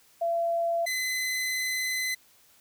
sine / sawtooth tone pair in turn, 677 / 2029 Hz, E5 / B6, +46 / +46 cents, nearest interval octave + perfect fifth, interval 1900 cents, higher second, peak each -24 dBFS, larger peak neither, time 0.21-0.86 / 0.86-2.15 s, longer second, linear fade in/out 10 ms, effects white hiss -60 dBFS RMS until 2.6 s

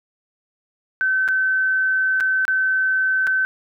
sine tone with dropouts, 1532 Hz, G6, 40 cents flat, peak -16 dBFS, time 1.01-3.45 s, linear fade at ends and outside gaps 0 ms, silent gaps 1.279-1.286 / 2.202-2.207 / 2.452-2.48 / 3.269-3.273 s, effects none

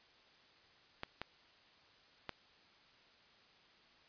clicks, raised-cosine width 0.3 ms, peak -24 dBFS, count 3, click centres 1.034 / 1.216 / 2.293 s, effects white hiss -65 dBFS RMS until 4.08 s + resampled to 11025 Hz

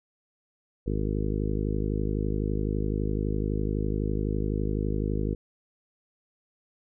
harmonic tone, 51.91 Hz, G#1, in tune, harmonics 1 / 2 / 3 / 4 / 5 / 6 / 7 / 8 / 9, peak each -29 / -32 / -34 / -35 / -36 / -37 / -37 / -38 / -39 dBFS, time 0.86-5.35 s, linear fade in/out 10 ms, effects none

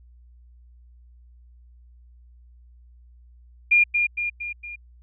sine tone with echo, 2413 Hz, D7, 46 cents sharp, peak -13 dBFS, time 3.71-3.84 s, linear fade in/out 10 ms, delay 230 ms, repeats 4, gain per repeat -5 dB, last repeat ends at 4.76 s, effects added 60 Hz sine -48 dBFS peak until 5.02 s

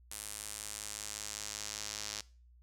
sawtooth tone with band-pass filter sweep, 105.2 Hz, G#2, 23 cents sharp, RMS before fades -43 dBFS, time 0.11-2.21 s, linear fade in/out 5 ms, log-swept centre 9600 to 5700 Hz, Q 1.8, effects noise-tail reverb RT60 0.4 s tail -21 dB re dry + added 60 Hz sine -58 dBFS peak until 2.62 s

